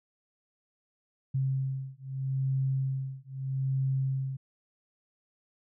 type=beating tone pair; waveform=sine; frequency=133.3 / 134.09 Hz; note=C3 / C3; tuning=+33 / +43 cents; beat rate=0.79 Hz; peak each=-31 dBFS; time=1.34-4.37 s; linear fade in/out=10 ms; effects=none